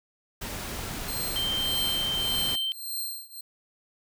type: noise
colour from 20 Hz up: pink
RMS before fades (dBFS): -35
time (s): 0.41-2.56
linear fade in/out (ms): 10
type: tone with tremolo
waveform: 5% pulse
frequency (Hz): 4166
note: C8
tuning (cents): -8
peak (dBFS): -22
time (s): 1.08-3.41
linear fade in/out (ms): 5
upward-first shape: triangle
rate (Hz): 1.7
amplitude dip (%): 95
type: tone with pitch glide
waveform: sine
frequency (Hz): 3136 to 3118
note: G7 to G7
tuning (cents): 0 to -10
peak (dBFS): -26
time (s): 1.36-2.72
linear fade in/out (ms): 0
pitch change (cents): -10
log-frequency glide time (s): 1.65-2.39
effects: none